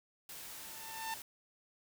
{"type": "noise", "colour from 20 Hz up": "white", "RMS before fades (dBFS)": -48, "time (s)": [0.29, 1.22], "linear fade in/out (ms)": 2}
{"type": "tone with exponential growth", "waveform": "sawtooth", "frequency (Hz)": 895, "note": "A5", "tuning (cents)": 29, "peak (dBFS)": -32, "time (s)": [0.35, 1.14], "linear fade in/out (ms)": 2, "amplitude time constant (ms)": 170}
{"effects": []}